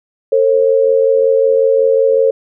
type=tone pair together; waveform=sine; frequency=451.6 / 537 Hz; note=A4 / C5; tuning=+45 / +45 cents; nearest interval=minor third; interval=300 cents; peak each=-11 dBFS; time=0.32-2.31 s; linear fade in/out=5 ms; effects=none